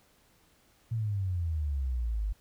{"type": "exponential sweep", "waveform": "sine", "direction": "down", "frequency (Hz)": [116.54, 49], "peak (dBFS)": -28, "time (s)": [0.91, 2.33], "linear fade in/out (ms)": 10, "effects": ["pink hiss -65 dBFS RMS until 2.4 s"]}